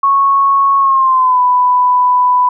sine tone with pitch glide, 1103 to 994.1 Hz, C#6 to B5, -9 to +11 cents, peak -7 dBFS, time 0.03-2.49 s, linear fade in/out 5 ms, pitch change -180 cents, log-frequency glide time 0.79-1.41 s, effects none

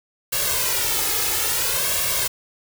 white noise with flanger, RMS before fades -22 dBFS, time 0.32-2.28 s, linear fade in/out 10 ms, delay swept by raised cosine 1.8 to 2.36 ms, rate 0.59 Hz, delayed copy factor +0.85, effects none

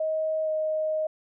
sine tone with pitch glide, 630 to 623.8 Hz, D#5 to D#5, +21 to +4 cents, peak -24 dBFS, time 0-1.07 s, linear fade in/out 5 ms, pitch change -17 cents, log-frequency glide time 0.44-0.49 s, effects none

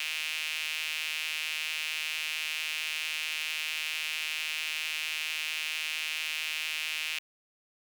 sawtooth tone with high-pass filter, 155.56 Hz, D#3, in tune, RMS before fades -34 dBFS, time 0-7.19 s, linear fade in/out 2 ms, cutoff 2600 Hz, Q 4.1, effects none

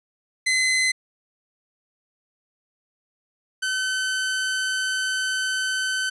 sawtooth tone pair in turn, 2043 / 1525.2 Hz, C7 / G6, -42 / -48 cents, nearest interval perfect fourth, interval 506 cents, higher first, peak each -15 / -19 dBFS, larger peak first, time 0.46-0.92 / 3.62-6.1 s, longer second, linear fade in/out 10 ms, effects resampled to 24000 Hz

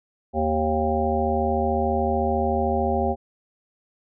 harmonic tone with a mistuned harmonic, 77.78 Hz, D#2, in tune, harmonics 1 / 3 / 5 / 7 / 9 / 10, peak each -27 / -27 / -27 / -27 / -27 / -27 dBFS, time 0.33-3.16 s, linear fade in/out 50 ms, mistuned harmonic 10, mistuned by +35 cents, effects none

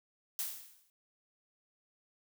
blue noise with exponential decay, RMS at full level -34 dBFS, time 0.39-0.9 s, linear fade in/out 1 ms, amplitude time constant 110 ms, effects none

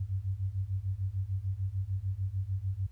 sine beating tone pair, 92.5 / 99.2 Hz, F#2 / G2, 0 / +21 cents, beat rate 6.7 Hz, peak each -34 / -33 dBFS, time 0-2.87 s, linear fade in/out 10 ms, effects added 60 Hz sine -49 dBFS peak until 2.91 s + pink hiss -72 dBFS RMS until 2.91 s

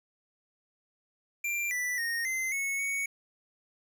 square tone with pitch steps, 2371 / 1976 / 1855 / 2068 / 2200 / 2228 Hz, D7 / B6 / A#6 / C7 / C#7 / C#7, +16 / 0 / -9 / -21 / -14 / +8 cents, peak -30 dBFS, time 1.44-3.06 s, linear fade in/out 5 ms, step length 270 ms, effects 10-bit

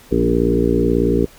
harmonic tone with a mistuned harmonic, 58.27 Hz, A#1, in tune, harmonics 1 / 2 / 3 / 4 / 5 / 6 / 7 / 8, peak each -22 / -26 / -22 / -22 / -20 / -22 / -19 / -22 dBFS, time 0.11-1.26 s, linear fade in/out 10 ms, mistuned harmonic 4, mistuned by +26 cents, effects pink hiss -45 dBFS RMS until 1.38 s

